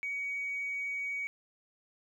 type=tone with tanh clipping; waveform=triangle; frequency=2254 Hz; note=C#7; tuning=28 cents sharp; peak=-33 dBFS; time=0.03-1.27 s; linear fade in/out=0 ms; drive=4 dB; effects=none